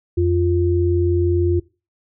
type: tone pair together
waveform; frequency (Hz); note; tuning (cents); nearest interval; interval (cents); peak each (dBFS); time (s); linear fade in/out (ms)
sine; 87.31 / 349.2; F2 / F4; 0 / 0; 2 octaves; 2400; -17; 0.17-1.6; 10
effects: noise-tail reverb RT60 0.3 s tail -21 dB re dry